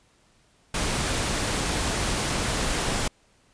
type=noise; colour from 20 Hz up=pink; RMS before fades=-26 dBFS; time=0.74-3.08 s; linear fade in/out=5 ms; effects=pink hiss -62 dBFS RMS until 3.53 s + resampled to 22050 Hz